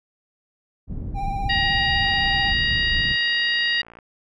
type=low-pass noise; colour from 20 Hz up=pink; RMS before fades=-28 dBFS; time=0.87-3.17 s; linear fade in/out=50 ms; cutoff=170 Hz; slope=12 dB/octave
type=tone with vibrato; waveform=triangle; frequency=793 Hz; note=G5; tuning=20 cents sharp; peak=-24 dBFS; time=1.14-2.54 s; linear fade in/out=50 ms; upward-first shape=sine; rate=16 Hz; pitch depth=28 cents each way
type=harmonic tone; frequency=945 Hz; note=A#5; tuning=23 cents sharp; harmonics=2 / 3 / 4 / 5; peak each=-21 / -25 / -27 / -29 dBFS; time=1.49-3.82 s; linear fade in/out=10 ms
type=click train; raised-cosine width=0.5 ms; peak=-28 dBFS; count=113; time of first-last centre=2.05-3.988 s; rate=57.8 Hz
effects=none